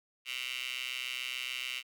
15% pulse tone with high-pass filter, 127 Hz, B2, 49 cents sharp, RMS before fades -38 dBFS, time 0.25-1.83 s, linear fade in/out 50 ms, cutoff 2600 Hz, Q 8.4, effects none

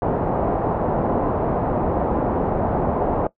white low-pass noise, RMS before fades -21 dBFS, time 0.02-3.27 s, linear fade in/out 2 ms, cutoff 820 Hz, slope 24 dB/octave, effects noise-tail reverb RT60 0.1 s tail -19 dB re dry

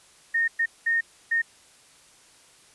sine tone bursts at uneven times, 1840 Hz, A#6, 23 cents flat, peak -20 dBFS, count 4, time 0.34-0.48 / 0.59-0.66 / 0.86-1.01 / 1.31-1.42 s, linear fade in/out 10 ms, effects white hiss -55 dBFS RMS until 2.74 s + resampled to 24000 Hz

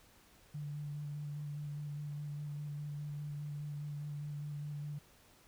sine tone with vibrato, 146.83 Hz, D3, in tune, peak -39 dBFS, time 0.54-4.99 s, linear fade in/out 10 ms, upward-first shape square, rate 4.9 Hz, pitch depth 14 cents each way, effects pink hiss -64 dBFS RMS until 5.47 s

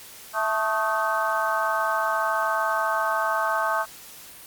harmonic tone with a mistuned harmonic, 219.7 Hz, A3, 2 cents flat, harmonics 3 / 4 / 5 / 6 / 7, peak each -28 / -28 / -28 / -28 / -28 dBFS, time 0.33-3.86 s, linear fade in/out 50 ms, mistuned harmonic 6, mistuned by -88 cents, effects white hiss -44 dBFS RMS until 4.46 s + Opus 48 kbps

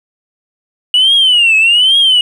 sine tone with vibrato, 2910 Hz, F#7, 29 cents flat, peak -4 dBFS, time 0.94-2.21 s, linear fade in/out 2 ms, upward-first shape triangle, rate 1.2 Hz, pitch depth 220 cents each way, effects tanh soft clip ceiling -3 dBFS + 7-bit

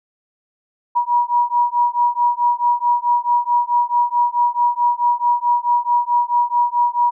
sine beating tone pair, 960 / 964.6 Hz, B5 / B5, -49 / -41 cents, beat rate 4.6 Hz, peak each -17 dBFS, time 0.95-7.11 s, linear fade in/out 20 ms, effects none

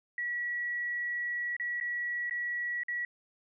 sine tone with dropouts, 1931 Hz, B6, 39 cents flat, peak -31 dBFS, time 0.18-3.05 s, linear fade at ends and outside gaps 2 ms, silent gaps 1.566-1.598 / 1.801-1.81 / 2.297-2.309 / 2.834-2.883 s, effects none

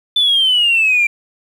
sine exponential sweep, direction down, 3533 to 2349 Hz, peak -9 dBFS, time 0.16-1.07 s, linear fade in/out 5 ms, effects tanh soft clip ceiling -6 dBFS + 7-bit

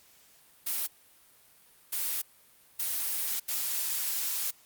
blue noise bursts at uneven times, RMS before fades -31 dBFS, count 4, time 0.66-0.87 / 1.92-2.22 / 2.79-3.4 / 3.48-4.51 s, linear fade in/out 10 ms, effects white hiss -60 dBFS RMS until 4.65 s + Opus 48 kbps

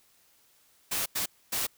white noise bursts at uneven times, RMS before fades -30 dBFS, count 3, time 0.91-1.06 / 1.15-1.26 / 1.52-1.67 s, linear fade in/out 10 ms, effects white hiss -64 dBFS RMS until 1.77 s

